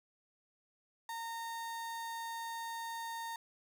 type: tone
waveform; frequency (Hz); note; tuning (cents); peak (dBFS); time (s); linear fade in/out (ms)
35% pulse; 919; A#5; -25; -38; 1.09-3.36; 2
effects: none